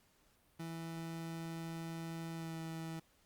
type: tone with pitch glide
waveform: 30% pulse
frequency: 164.81 to 162.63 Hz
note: E3 to E3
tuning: 0 to -23 cents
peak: -39 dBFS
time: 0.59-3 s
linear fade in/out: 10 ms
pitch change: -23 cents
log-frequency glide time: 2.33-2.58 s
effects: pink hiss -71 dBFS RMS until 3.25 s + Opus 48 kbps